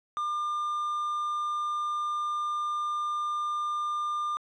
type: tone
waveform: triangle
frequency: 1200 Hz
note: D6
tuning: 37 cents sharp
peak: -26 dBFS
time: 0.17-4.37 s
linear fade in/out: 0 ms
effects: resampled to 22050 Hz